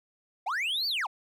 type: linear two-way sweep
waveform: triangle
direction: up then down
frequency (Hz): 663 to 4699 to 663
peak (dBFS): -26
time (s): 0.46-1.07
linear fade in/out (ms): 10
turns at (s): 0.87
effects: none